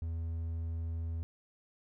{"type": "tone", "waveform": "triangle", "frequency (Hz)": 82.4, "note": "E2", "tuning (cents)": 0, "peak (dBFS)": -32, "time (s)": [0.02, 1.23], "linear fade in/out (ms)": 0, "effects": []}